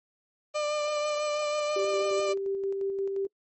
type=tone with vibrato; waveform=35% pulse; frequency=597 Hz; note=D5; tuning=28 cents sharp; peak=-25 dBFS; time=0.54-2.34 s; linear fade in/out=20 ms; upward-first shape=triangle; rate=6.1 Hz; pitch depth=22 cents each way
type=tone with tremolo; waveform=sine; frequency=392 Hz; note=G4; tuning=in tune; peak=-26 dBFS; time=1.76-3.27 s; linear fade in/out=5 ms; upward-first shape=square; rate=5.7 Hz; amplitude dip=30%
effects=noise-tail reverb RT60 0.1 s tail -26 dB re dry + MP3 32 kbps